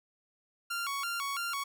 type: tone with vibrato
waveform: sawtooth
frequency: 1244.5 Hz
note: D#6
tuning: in tune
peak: -29 dBFS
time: 0.7-1.64 s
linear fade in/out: 10 ms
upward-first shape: square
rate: 3 Hz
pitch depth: 190 cents each way
effects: none